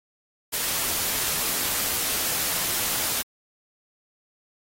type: noise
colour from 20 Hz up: white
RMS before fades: -26 dBFS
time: 0.52-3.23 s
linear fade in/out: 20 ms
effects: AAC 48 kbps